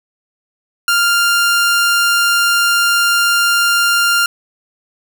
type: tone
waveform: sawtooth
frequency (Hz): 1396.9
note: F6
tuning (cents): 0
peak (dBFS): -7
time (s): 0.88-4.26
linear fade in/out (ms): 2
effects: none